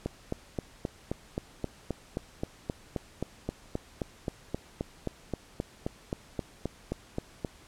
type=click train; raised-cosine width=2 ms; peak=-17 dBFS; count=29; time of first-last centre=0.06-7.448 s; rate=3.79 Hz; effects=pink hiss -55 dBFS RMS until 7.67 s + low-pass 10000 Hz 12 dB/octave